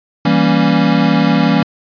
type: chord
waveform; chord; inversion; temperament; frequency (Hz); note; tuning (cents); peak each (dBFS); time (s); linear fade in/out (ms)
square; E diminished seventh; none; equal; 164.81 / 196 / 233.1 / 277.2; E3 / G3 / Bb3 / Db4; 0 / 0 / 0 / 0; -16; 0.25-1.63; 5
effects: resampled to 11025 Hz